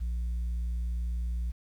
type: tone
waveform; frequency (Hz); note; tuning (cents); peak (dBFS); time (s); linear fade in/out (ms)
sine; 59; A#1; +22; -26; 0-1.52; 20
effects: tanh soft clip ceiling -28 dBFS + 10-bit